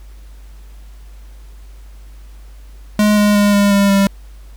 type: tone with pitch steps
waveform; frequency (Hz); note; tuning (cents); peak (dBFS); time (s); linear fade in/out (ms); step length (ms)
square; 209.8 / 207.3 / 204.8 / 202.3 / 199.86 / 197.45; G#3 / G#3 / G#3 / G#3 / G3 / G3; +18 / -3 / -24 / -45 / +34 / +13; -10; 2.99-4.07; 2; 180
effects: added 50 Hz sine -34 dBFS peak until 4.56 s + pink hiss -51 dBFS RMS until 4.56 s

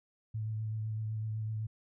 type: tone with vibrato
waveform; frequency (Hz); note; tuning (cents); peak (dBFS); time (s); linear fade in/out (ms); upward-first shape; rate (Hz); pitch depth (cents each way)
sine; 109.1; A2; -14; -33; 0.34-1.67; 10; triangle; 7.9; 24
effects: none

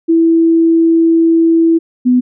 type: tone pair in turn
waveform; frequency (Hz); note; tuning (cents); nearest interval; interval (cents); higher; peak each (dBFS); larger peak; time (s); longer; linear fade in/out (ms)
sine; 329.6 / 249.6; E4 / B3; 0 / +19; perfect fourth; 481; first; -6; neither; 0.08-1.79 / 2.05-2.21; first; 20
effects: none

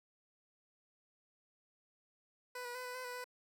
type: tone with pitch steps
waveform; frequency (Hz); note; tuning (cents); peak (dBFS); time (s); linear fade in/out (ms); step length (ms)
15% pulse; 497.4 / 485.5 / 504 / 496.7 / 509 / 493.4 / 497.6; B4 / B4 / B4 / B4 / C5 / B4 / B4; +12 / -30 / +35 / +10 / -48 / -2 / +13; -36; 2.55-3.243; 5; 99
effects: none

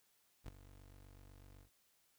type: tone with ADSR envelope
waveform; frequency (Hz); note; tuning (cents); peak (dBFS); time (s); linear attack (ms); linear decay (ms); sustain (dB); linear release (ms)
25% pulse; 48.02; G1; -35; -39; 0.44-1.7; 42; 5; -15; 100
effects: white hiss -75 dBFS RMS until 2.18 s

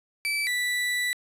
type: tone pair in turn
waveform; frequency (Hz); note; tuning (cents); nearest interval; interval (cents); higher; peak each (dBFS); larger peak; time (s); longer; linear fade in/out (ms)
35% pulse; 2314 / 1969.4; D7 / B6; -26 / -5; minor third; 279; first; -23; neither; 0.25-0.47 / 0.47-1.13; second; 0
effects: resampled to 32000 Hz + 9-bit

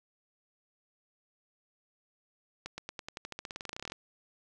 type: accelerating click train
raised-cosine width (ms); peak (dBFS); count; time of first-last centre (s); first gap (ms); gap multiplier
0.2; -22; 23; 2.66-3.92; 120; 0.92
effects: none

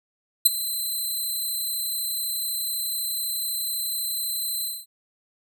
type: tone with ADSR envelope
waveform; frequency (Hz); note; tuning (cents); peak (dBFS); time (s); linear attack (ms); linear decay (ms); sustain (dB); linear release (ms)
5% pulse; 4058; B7; +46; -3; 0.45-4.86; 11; 19; -16; 220
effects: none

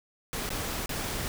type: noise with dropouts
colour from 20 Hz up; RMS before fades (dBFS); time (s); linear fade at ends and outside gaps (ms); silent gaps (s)
pink; -33; 0.33-1.28; 0; 0.491-0.504 / 0.859-0.893
effects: none

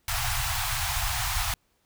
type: band-stop noise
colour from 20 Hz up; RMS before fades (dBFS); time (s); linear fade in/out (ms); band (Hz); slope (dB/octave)
pink; -28; 0.08-1.54; 2; 130 to 690; 96
effects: pink hiss -70 dBFS RMS until 1.85 s

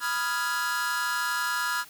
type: chord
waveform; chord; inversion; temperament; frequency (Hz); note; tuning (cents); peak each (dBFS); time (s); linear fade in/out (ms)
45% pulse; F half-diminished seventh; second; equal with one note detuned; 987.8 / 1244.5 / 1396.9 / 1669.9; Cb6 / Eb6 / F6 / Ab6; 0 / 0 / 0 / +9; -33 / -35 / -30 / -31; 0-1.85; 50
effects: white hiss -50 dBFS RMS until 1.89 s

